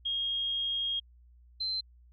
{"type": "tone pair in turn", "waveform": "sine", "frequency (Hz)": [3254, 4100], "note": ["G#7", "C8"], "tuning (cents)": [-36, -36], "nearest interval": "major third", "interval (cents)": 400, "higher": "second", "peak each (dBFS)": [-29, -30], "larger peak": "first", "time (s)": [[0.05, 1], [1.6, 1.81]], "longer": "first", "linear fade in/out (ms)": 10, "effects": ["added 60 Hz sine -55 dBFS peak until 2.12 s"]}